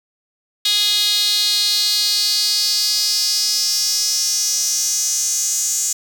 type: tone with high-pass filter sweep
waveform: sawtooth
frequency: 415.3 Hz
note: G#4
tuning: in tune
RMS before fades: -18 dBFS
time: 0.65-5.93 s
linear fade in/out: 5 ms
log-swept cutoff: 3700 to 6800 Hz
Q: 5.6
effects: none